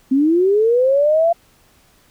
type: linear sweep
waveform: sine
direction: up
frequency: 256.2 to 689 Hz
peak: -11 dBFS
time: 0.11-1.33 s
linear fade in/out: 10 ms
effects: pink hiss -54 dBFS RMS until 2.1 s